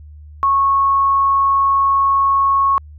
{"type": "tone", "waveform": "sine", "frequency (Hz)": 1100, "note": "C#6", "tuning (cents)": -14, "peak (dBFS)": -11, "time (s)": [0.43, 2.78], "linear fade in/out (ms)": 0, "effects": ["added 75 Hz sine -35 dBFS peak until 2.98 s"]}